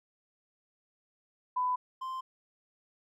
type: tone pair in turn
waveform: sine / triangle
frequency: 1000 / 1042.8 Hz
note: B5 / C6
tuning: +21 / -6 cents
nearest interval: minor second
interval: 73 cents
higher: second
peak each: -27 / -33 dBFS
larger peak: first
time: 1.56-1.76 / 2.01-2.21 s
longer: neither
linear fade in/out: 10 ms
effects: none